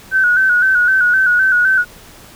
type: tone with vibrato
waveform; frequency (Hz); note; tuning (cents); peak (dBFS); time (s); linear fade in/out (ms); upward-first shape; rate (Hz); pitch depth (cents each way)
sine; 1496; F#6; +19; -9; 0.11-1.85; 50; square; 3.9; 49
effects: pink hiss -40 dBFS RMS until 2.35 s